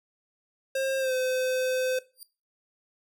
square tone with pitch glide, 534 to 513.1 Hz, C5 to C5, +35 to -34 cents, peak -26 dBFS, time 0.75-1.99 s, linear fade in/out 5 ms, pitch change -69 cents, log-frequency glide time 0.99-1.13 s
5% pulse tone with exponential growth, 4754 Hz, D8, 20 cents sharp, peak -32 dBFS, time 2.13-2.23 s, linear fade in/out 1 ms, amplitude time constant 20 ms
effects noise-tail reverb RT60 0.3 s tail -18 dB re dry

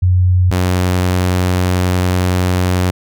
sine / sawtooth tone pair in turn, 91 / 91 Hz, F#2 / F#2, -28 / -28 cents, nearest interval unison, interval 0 cents, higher neither, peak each -8 dBFS, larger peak neither, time 0.02-0.51 / 0.51-2.91 s, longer second, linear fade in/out 10 ms, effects none

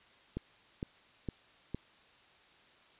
click train, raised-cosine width 3 ms, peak -23 dBFS, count 4, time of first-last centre 0.37-1.746 s, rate 2.18 Hz, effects white hiss -62 dBFS RMS until 2.99 s + resampled to 8000 Hz

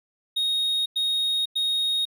triangle tone bursts, 3735 Hz, A#7, 3 cents sharp, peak -20 dBFS, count 3, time 0.36-2.054 s, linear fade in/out 10 ms, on 500 ms, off 97 ms, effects none

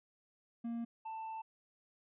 triangle tone pair in turn, 233.1 / 887.2 Hz, A#3 / A5, 0 / +14 cents, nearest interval octave + major seventh, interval 2314 cents, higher second, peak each -35 / -39 dBFS, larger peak first, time 0.64-0.85 / 1.05-1.42 s, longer second, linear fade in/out 10 ms, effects resampled to 8000 Hz

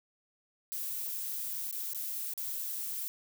violet noise with dropouts, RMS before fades -37 dBFS, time 0.72-3.08 s, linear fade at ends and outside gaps 0 ms, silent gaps 1.712-1.726 / 1.934-1.947 / 2.337-2.377 s, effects none

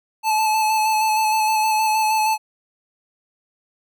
square tone with vibrato, 868 Hz, A5, 24 cents flat, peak -17 dBFS, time 0.23-2.38 s, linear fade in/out 50 ms, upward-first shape square, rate 6.4 Hz, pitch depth 17 cents each way, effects none

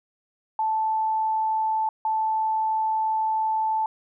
sine tone pair in turn, 877 / 877 Hz, A5 / A5, -6 / -6 cents, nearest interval unison, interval 0 cents, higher neither, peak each -21 dBFS, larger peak neither, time 0.59-1.89 / 2.05-3.86 s, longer second, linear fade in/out 2 ms, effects none

